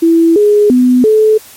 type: tone with pitch steps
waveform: sine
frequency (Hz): 331 / 415.9 / 250.6 / 432.9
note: E4 / G#4 / B3 / A4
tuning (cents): +7 / +2 / +25 / -28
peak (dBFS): -4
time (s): 0.02-1.38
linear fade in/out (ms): 10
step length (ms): 340
effects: white hiss -36 dBFS RMS until 1.56 s + MP3 64 kbps